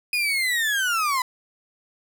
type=linear sweep; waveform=35% pulse; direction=down; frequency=2489 to 987.8 Hz; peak=-19 dBFS; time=0.13-1.22 s; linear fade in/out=2 ms; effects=none